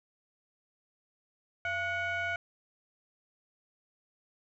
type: tone with frequency modulation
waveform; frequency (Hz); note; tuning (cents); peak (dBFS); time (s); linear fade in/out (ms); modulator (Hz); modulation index
sine; 1458; F#6; -26; -29; 1.65-2.36; 2; 775; 1.1
effects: tanh soft clip ceiling -27 dBFS